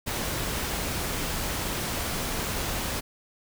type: noise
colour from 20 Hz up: pink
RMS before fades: -30 dBFS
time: 0.06-3.01 s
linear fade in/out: 20 ms
effects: none